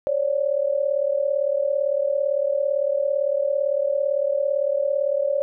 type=tone pair together; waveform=sine; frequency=545 / 582.8 Hz; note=C#5 / D5; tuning=-29 / -13 cents; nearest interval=minor second; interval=116 cents; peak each=-22 dBFS; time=0.07-5.42 s; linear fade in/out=0 ms; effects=none